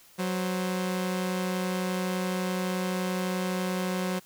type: tone pair together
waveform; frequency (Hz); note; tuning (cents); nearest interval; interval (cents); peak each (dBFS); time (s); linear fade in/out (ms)
sawtooth; 185.01 / 523.3; F#3 / C5; 0 / 0; octave + tritone; 1800; -24 / -32; 0.18-4.2; 20
effects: white hiss -56 dBFS RMS until 4.25 s